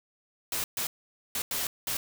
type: noise bursts at uneven times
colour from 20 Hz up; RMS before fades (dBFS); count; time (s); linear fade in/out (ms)
white; -31; 5; 0.52-0.64 / 0.77-0.87 / 1.35-1.42 / 1.51-1.67 / 1.87-1.97; 2
effects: none